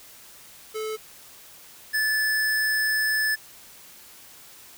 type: tone pair in turn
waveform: square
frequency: 434.5 / 1738 Hz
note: A4 / A6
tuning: -22 / -22 cents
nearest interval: 2 octaves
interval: 2400 cents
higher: second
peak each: -29 / -22 dBFS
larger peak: second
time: 0.74-0.97 / 1.93-3.36 s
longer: second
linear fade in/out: 20 ms
effects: white hiss -48 dBFS RMS until 4.77 s